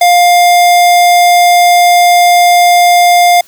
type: tone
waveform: square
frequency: 704 Hz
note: F5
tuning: 14 cents sharp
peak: -4 dBFS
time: 0.01-3.41 s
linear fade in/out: 5 ms
effects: white hiss -41 dBFS RMS until 3.47 s